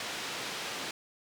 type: band-pass noise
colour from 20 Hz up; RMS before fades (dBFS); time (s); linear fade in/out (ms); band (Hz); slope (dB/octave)
white; -38; 0-0.91; 2; 150 to 4200; 12
effects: none